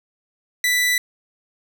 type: tone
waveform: sawtooth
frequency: 1980 Hz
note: B6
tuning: 4 cents sharp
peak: -13 dBFS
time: 0.64-0.98 s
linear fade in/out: 2 ms
effects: none